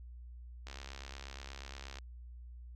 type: click train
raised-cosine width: 0.2 ms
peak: -29 dBFS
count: 91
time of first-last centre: 0.67-1.986 s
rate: 68.4 Hz
effects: added 60 Hz sine -47 dBFS peak until 2.75 s